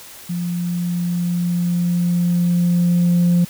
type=tone with level ramp; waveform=sine; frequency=174.61 Hz; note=F3; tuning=in tune; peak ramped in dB=-20 to -9 dBFS; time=0.29-3.45 s; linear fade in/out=10 ms; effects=tanh soft clip ceiling -10 dBFS + white hiss -39 dBFS RMS until 3.49 s